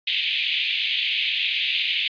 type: band-pass noise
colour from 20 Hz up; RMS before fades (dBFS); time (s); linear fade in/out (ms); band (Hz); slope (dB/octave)
white; -24; 0.07-2.08; 5; 2300 to 3600; 48
effects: resampled to 11025 Hz